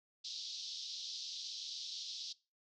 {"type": "band-pass noise", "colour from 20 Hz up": "pink", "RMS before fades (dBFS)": -45, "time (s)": [0.24, 2.33], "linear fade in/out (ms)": 10, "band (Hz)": [3500, 5600], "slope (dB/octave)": 48, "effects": ["noise-tail reverb RT60 0.3 s tail -21 dB re dry"]}